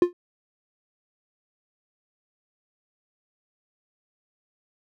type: tone with exponential decay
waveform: triangle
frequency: 352.7 Hz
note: F4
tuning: 17 cents sharp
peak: -8 dBFS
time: 0.02-0.13 s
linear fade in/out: 2 ms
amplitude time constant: 22 ms
effects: none